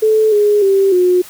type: tone with pitch steps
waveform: sine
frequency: 435.3 / 415.3 / 390.5 / 361.2 Hz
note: A4 / G#4 / G4 / F#4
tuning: -19 / 0 / -7 / -42 cents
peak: -8 dBFS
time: 0.02-1.22 s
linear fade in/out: 10 ms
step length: 300 ms
effects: white hiss -37 dBFS RMS until 1.29 s